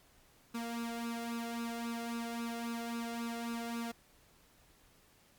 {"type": "tone with flanger", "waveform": "sawtooth", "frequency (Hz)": 233.1, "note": "A#3", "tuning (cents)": 0, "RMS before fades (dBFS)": -39, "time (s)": [0.54, 3.92], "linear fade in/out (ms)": 10, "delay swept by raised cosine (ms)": [0.76, 1.49], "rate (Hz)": 3.7, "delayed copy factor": 0.75, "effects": ["pink hiss -65 dBFS RMS until 5.38 s", "MP3 96 kbps"]}